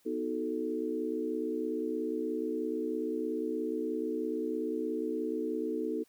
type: chord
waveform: sine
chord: B dominant seventh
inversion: none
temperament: equal with one note detuned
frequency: 246.9 / 313.1 / 370 / 440 Hz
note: B3 / D#4 / F#4 / A4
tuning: 0 / +11 / 0 / 0 cents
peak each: -38 / -35 / -39 / -35 dBFS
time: 0.05-6.04 s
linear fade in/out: 20 ms
effects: white hiss -68 dBFS RMS until 6.08 s